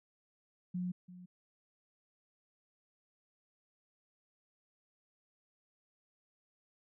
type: tone with echo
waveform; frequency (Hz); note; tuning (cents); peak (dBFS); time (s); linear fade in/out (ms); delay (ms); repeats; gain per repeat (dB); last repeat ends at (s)
sine; 180; F#3; -47; -34; 0.74-0.92; 10; 340; 1; -15; 1.26
effects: none